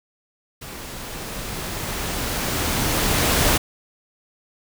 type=noise with level ramp; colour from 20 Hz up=pink; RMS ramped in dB=-36 to -17 dBFS; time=0.61-3.58 s; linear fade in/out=10 ms; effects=none